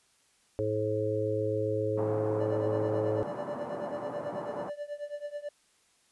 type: harmonic tone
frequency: 107.4 Hz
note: A2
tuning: 41 cents flat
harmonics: 1 / 3 / 4 / 5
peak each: -34 / -36 / -31 / -32 dBFS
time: 0.59-3.23 s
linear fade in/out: 0 ms
type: band-pass noise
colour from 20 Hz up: white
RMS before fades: -39 dBFS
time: 1.97-4.7 s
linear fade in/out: 10 ms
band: 130 to 970 Hz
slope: 24 dB/octave
type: tone with tremolo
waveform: triangle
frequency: 585 Hz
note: D5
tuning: 7 cents flat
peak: -30 dBFS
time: 2.4-5.49 s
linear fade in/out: 5 ms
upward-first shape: triangle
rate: 9.2 Hz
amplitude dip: 95%
effects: white hiss -67 dBFS RMS until 6.11 s + resampled to 24000 Hz